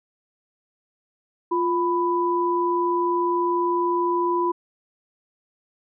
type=tone pair together; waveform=sine; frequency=349.2 / 993.4 Hz; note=F4 / B5; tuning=0 / +10 cents; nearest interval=octave + tritone; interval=1810 cents; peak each=-22 dBFS; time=1.51-4.52 s; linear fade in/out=10 ms; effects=none